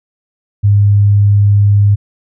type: tone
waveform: sine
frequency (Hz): 101.9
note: G#2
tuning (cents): -32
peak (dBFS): -5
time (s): 0.63-1.96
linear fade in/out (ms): 20
effects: none